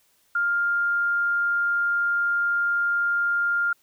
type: tone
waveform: sine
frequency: 1402 Hz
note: F6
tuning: 6 cents sharp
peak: -20 dBFS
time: 0.35-3.73 s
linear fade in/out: 5 ms
effects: white hiss -64 dBFS RMS until 3.82 s